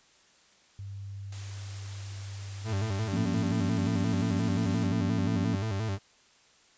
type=tone; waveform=sine; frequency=99 Hz; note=G2; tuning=18 cents sharp; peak=-37 dBFS; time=0.79-3.5 s; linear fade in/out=0 ms
type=noise; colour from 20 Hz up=white; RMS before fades=-46 dBFS; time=1.32-4.87 s; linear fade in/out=5 ms
type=tone with vibrato; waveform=40% pulse; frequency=103.83 Hz; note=G#2; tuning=in tune; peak=-28 dBFS; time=2.64-5.99 s; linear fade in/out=50 ms; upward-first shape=square; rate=5.7 Hz; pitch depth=110 cents each way
type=chord; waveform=sine; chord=Bb minor; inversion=second; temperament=equal; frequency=174.61 / 233.1 / 277.2 Hz; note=F3 / Bb3 / Db4; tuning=0 / 0 / 0 cents; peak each=-31 / -32 / -33 dBFS; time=3.12-5.56 s; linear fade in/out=10 ms
effects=white hiss -61 dBFS RMS until 6.77 s + resampled to 16000 Hz